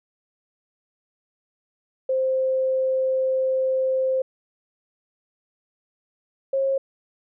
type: tone pair in turn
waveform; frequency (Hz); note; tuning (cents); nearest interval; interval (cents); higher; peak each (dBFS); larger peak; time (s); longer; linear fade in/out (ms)
sine; 523.3 / 540.2; C5 / C#5; 0 / -45; minor second; 55; second; -19; neither; 2.09-4.22 / 6.53-6.78; first; 5
effects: none